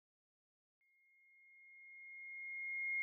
sine tone with exponential growth, 2142 Hz, C7, 40 cents sharp, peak -35 dBFS, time 0.81-3.02 s, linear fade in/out 0 ms, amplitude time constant 480 ms, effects none

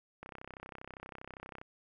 click train, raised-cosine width 0.5 ms, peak -30 dBFS, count 46, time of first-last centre 0.23-1.615 s, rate 32.5 Hz, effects none

